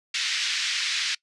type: band-pass noise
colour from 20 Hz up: white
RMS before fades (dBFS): -27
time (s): 0.14-1.15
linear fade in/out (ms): 5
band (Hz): 1700 to 5200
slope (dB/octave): 24
effects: noise-tail reverb RT60 0.1 s tail -23 dB re dry + resampled to 24000 Hz